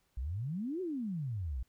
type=exponential two-way sweep; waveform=sine; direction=up then down; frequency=56.1 to 385.6 to 56.1 Hz; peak=-34 dBFS; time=0.17-1.63 s; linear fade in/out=5 ms; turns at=0.81 s; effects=pink hiss -75 dBFS RMS until 1.68 s